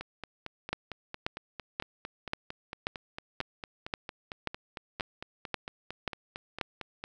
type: two click trains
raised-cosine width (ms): 0.3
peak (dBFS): -22 / -14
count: 32 / 12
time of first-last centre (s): 0.01-7.039 / 0.73-6.612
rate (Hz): 4.41 / 1.87
effects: none